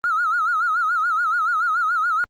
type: tone with vibrato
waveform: triangle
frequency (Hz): 1346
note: E6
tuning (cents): +36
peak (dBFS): -14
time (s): 0.04-2.24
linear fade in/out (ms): 0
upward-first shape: sine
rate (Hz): 7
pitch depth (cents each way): 130
effects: tanh soft clip ceiling -15 dBFS + Opus 32 kbps